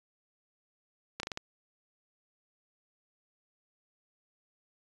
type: slowing click train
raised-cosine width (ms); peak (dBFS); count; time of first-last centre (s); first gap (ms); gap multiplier
0.2; -18; 5; 1.2-1.374; 32; 1.21
effects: resampled to 24000 Hz